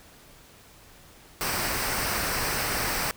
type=noise with comb filter; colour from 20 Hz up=pink; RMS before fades=-28 dBFS; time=1.41-3.11 s; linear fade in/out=0 ms; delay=0.29 ms; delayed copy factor=-0.5; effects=pink hiss -52 dBFS RMS until 3.16 s